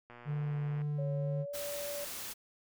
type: click train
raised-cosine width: 0.5 ms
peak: -36 dBFS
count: 87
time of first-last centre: 0.1-0.817 s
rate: 120 Hz
type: tone with vibrato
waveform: triangle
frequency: 147 Hz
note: D3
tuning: 2 cents sharp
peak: -30 dBFS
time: 0.25-1.46 s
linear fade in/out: 50 ms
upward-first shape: sine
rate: 2 Hz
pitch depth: 10 cents each way
type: tone with pitch glide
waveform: sine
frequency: 554.4 to 576.9 Hz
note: C#5 to D5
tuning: 0 to -31 cents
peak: -38 dBFS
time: 0.98-2.05 s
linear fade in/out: 10 ms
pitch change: +69 cents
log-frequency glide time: 1.4-1.52 s
type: noise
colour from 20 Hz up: white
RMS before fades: -42 dBFS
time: 1.53-2.34 s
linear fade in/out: 20 ms
effects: none